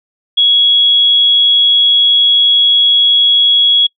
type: tone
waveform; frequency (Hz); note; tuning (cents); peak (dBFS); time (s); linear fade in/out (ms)
sine; 3337; G#7; +8; -6; 0.37-3.87; 10
effects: noise-tail reverb RT60 0.1 s tail -25 dB re dry